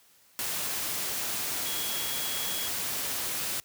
sine tone in noise, 3322 Hz, G#7, in tune, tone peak -37 dBFS, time 1.66-2.68 s, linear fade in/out 0 ms, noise white, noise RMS -32 dBFS, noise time 0.39-3.6 s, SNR -8 dB, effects white hiss -61 dBFS RMS until 3.64 s + high-pass 60 Hz 12 dB/octave

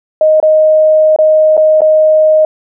sine tone with dropouts, 622.3 Hz, D#5, in tune, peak -4 dBFS, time 0.21-2.45 s, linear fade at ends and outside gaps 2 ms, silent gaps 0.401-0.427 / 1.162-1.187 / 1.569-1.576 / 1.807-1.817 s, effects none

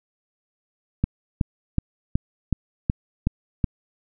click train, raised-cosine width 5 ms, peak -7 dBFS, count 8, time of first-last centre 1.04-3.642 s, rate 2.69 Hz, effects none

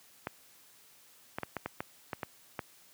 clicks, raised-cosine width 0.5 ms, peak -19 dBFS, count 9, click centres 0.271 / 1.385 / 1.433 / 1.567 / 1.66 / 1.805 / 2.132 / 2.232 / 2.592 s, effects white hiss -60 dBFS RMS until 2.93 s + high-pass 80 Hz 12 dB/octave

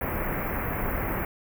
pink band-stop noise, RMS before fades -29 dBFS, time 0.01-1.25 s, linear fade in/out 2 ms, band 2300 to 13000 Hz, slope 48 dB/octave, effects none

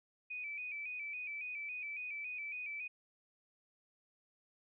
sine tone with vibrato, 2400 Hz, D7, 37 cents sharp, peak -40 dBFS, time 0.3-2.88 s, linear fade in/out 10 ms, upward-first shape square, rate 3.6 Hz, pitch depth 61 cents each way, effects none

